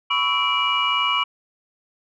sine tone cluster, 997 / 1120 / 1313 / 2337 / 2908 Hz, B5 / C#6 / E6 / D7 / F#7, +16 / +18 / -7 / -9 / -31 cents, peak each -26 / -23 / -28 / -24 / -22 dBFS, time 0.1-1.24 s, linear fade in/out 10 ms, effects tanh soft clip ceiling -8 dBFS

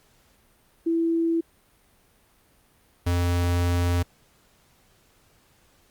sine / square tone pair in turn, 331.5 / 87.6 Hz, E4 / F2, +10 / +6 cents, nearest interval octave + major seventh, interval 2304 cents, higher first, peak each -20 / -21 dBFS, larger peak first, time 0.86-1.41 / 3.06-4.03 s, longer second, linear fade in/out 10 ms, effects pink hiss -61 dBFS RMS until 5.9 s + Opus 48 kbps

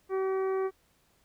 harmonic tone, 381.7 Hz, G4, 46 cents flat, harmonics 1 / 2 / 3 / 4 / 5 / 6, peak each -27 / -40 / -39 / -49 / -49 / -53 dBFS, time 0.09-0.71 s, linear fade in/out 50 ms, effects pink hiss -68 dBFS RMS until 1.24 s

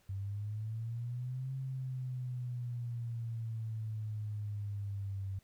sine exponential two-way sweep, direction up then down, 96.2 to 133.5 to 96.2 Hz, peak -36 dBFS, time 0.09-5.39 s, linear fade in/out 5 ms, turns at 1.54 s, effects pink hiss -70 dBFS RMS until 5.43 s

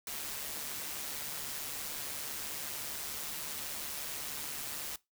white noise with amplitude modulation, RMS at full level -38 dBFS, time 0.07-4.96 s, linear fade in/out 2 ms, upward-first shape sine, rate 146 Hz, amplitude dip 45%, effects noise-tail reverb RT60 0.2 s tail -21 dB re dry

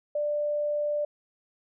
sine tone, 591 Hz, D5, 11 cents sharp, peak -25 dBFS, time 0.15-1.05 s, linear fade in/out 5 ms, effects none

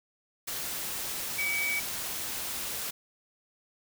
sine tone in noise, 2278 Hz, C#7, 47 cents sharp, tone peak -28 dBFS, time 1.38-1.8 s, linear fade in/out 10 ms, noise white, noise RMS -35 dBFS, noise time 0.47-2.91 s, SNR +4 dB, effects none

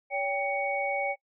sine tone cluster, 565 / 790 / 2236 Hz, C#5 / G5 / C#7, +33 / +13 / +14 cents, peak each -31 dBFS, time 0.1-1.16 s, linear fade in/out 50 ms, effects noise-tail reverb RT60 0.1 s tail -21 dB re dry

